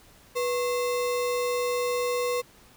sine tone with sample-and-hold, 490 Hz, B4, 14 cents flat, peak -24 dBFS, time 0.35-2.42 s, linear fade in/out 20 ms, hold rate 1575 Hz, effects pink hiss -55 dBFS RMS until 2.76 s

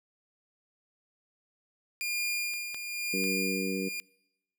sawtooth tone with tremolo, 2414 Hz, D7, 47 cents sharp, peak -25 dBFS, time 2.01-4 s, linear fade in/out 0 ms, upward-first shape sine, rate 0.98 Hz, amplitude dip 60%
clicks, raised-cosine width 0.2 ms, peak -33 / -25 / -29 dBFS, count 3, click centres 2.537 / 2.745 / 3.24 s
harmonic tone, 95.5 Hz, G2, 45 cents flat, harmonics 2 / 3 / 4 / 5, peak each -34 / -36 / -37 / -38 dBFS, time 3.13-3.89 s, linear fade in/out 10 ms
effects noise-tail reverb RT60 0.9 s tail -26 dB re dry

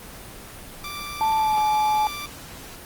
15% pulse tone, 1174.7 Hz, D6, in tune, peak -25 dBFS, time 0.84-2.26 s, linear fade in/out 2 ms
sine tone with pitch glide, 880 to 853.5 Hz, A5 to G#5, 0 to +47 cents, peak -18 dBFS, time 1.21-2.07 s, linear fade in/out 0 ms, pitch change -53 cents, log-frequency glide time 1.35-1.59 s
effects pink hiss -40 dBFS RMS until 2.85 s + Opus 24 kbps

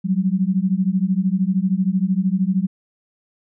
sine beating tone pair, 182 / 195 Hz, F#3 / G3, -28 / -9 cents, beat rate 13 Hz, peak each -19 dBFS, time 0.04-2.67 s, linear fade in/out 20 ms, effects none

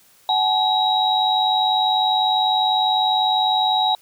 sine tone cluster, 750 / 850 / 3838 Hz, F#5 / G#5 / A#7, +23 / +40 / +50 cents, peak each -20 dBFS, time 0.29-3.95 s, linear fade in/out 2 ms, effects white hiss -54 dBFS RMS until 4.01 s

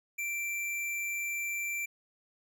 square tone, 2349 Hz, D7, in tune, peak -33 dBFS, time 0.18-1.86 s, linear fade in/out 10 ms, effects none

